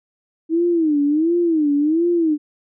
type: tone with vibrato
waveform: sine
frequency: 315.8 Hz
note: D#4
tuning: 26 cents sharp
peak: -14 dBFS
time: 0.49-2.38 s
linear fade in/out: 50 ms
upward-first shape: sine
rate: 1.4 Hz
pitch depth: 170 cents each way
effects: none